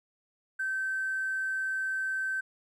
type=tone with hard clipping; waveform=triangle; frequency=1546 Hz; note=G6; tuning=24 cents flat; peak=-29 dBFS; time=0.59-2.41 s; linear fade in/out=10 ms; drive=3 dB; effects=none